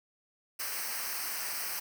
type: noise with comb filter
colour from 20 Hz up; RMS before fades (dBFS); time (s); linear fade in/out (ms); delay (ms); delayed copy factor
white; -36; 0.59-1.8; 10; 0.28; -0.8
effects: none